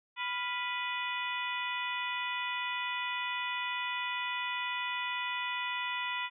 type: harmonic tone with a mistuned harmonic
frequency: 493.9 Hz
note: B4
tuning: in tune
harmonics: 2 / 3 / 4 / 5 / 6 / 7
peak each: -37 / -43 / -38 / -39 / -42 / -43 dBFS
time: 0.16-6.3 s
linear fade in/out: 50 ms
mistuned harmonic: 3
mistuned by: -100 cents
effects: none